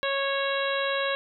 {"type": "harmonic tone", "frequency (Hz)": 551, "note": "C#5", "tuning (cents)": -11, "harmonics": [1, 2, 3, 4, 5, 6, 7], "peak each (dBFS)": [-28, -32, -31, -37, -35, -37, -35], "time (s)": [0.03, 1.15], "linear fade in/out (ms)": 0, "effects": []}